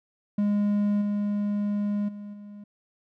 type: tone with level steps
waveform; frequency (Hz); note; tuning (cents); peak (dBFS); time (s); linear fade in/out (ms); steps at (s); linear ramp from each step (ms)
triangle; 205.6; G#3; -17; -19 / -22 / -34 / -38; 0.38-2.64; 5; 1.01 / 2.08 / 2.33; 10
effects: none